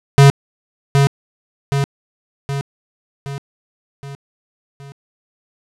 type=tone with echo; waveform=square; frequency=139.5 Hz; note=C#3; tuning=11 cents sharp; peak=-5 dBFS; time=0.18-0.3 s; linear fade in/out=0 ms; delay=770 ms; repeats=6; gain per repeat=-5 dB; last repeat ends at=4.92 s; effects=low-pass 9000 Hz 12 dB/octave